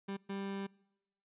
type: tone bursts at uneven times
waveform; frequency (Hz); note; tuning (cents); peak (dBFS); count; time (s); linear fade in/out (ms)
30% pulse; 196.8; G3; +7; -35; 2; 0.08-0.17 / 0.29-0.67; 10
effects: noise-tail reverb RT60 0.9 s tail -25 dB re dry + resampled to 8000 Hz